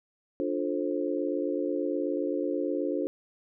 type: chord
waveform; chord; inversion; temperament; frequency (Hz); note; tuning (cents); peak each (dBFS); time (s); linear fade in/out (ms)
sine; D minor seventh; none; just; 293.7 / 352.4 / 440.5 / 528.6; D4 / F4 / A4 / C5; 0 / +16 / +2 / +18; -31 / -32 / -34 / -33; 0.4-3.07; 0
effects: none